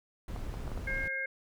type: noise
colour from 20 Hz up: brown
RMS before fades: -38 dBFS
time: 0.28-1.08 s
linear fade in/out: 2 ms
type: clicks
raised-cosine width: 1 ms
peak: -28 dBFS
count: 5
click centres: 0.362 / 0.541 / 0.678 / 0.717 / 0.776 s
type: harmonic tone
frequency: 535 Hz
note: C5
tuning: 38 cents sharp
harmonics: 1 / 3 / 4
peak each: -43 / -35 / -35 dBFS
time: 0.87-1.26 s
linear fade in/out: 5 ms
effects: none